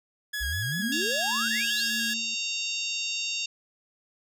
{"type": "tone with vibrato", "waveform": "sawtooth", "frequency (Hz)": 1665, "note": "G#6", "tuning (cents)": 4, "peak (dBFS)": -26, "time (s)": [0.33, 2.14], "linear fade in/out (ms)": 10, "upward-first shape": "square", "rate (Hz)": 5.1, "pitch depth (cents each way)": 23}
{"type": "exponential sweep", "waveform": "sine", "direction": "up", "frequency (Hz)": [55, 5588], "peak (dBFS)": -30, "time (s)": [0.4, 1.89], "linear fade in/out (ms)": 20}
{"type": "tone with tremolo", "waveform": "sine", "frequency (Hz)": 226.3, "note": "A3", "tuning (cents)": 49, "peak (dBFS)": -34, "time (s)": [0.78, 2.35], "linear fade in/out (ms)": 10, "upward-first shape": "sine", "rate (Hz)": 1.8, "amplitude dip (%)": 80}
{"type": "harmonic tone", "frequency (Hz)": 922, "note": "A#5", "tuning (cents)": -19, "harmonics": [3, 4, 5, 6, 7, 8], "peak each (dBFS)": [-32, -34, -36, -38, -39, -40], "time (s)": [0.92, 3.46], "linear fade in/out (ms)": 5}
{"effects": []}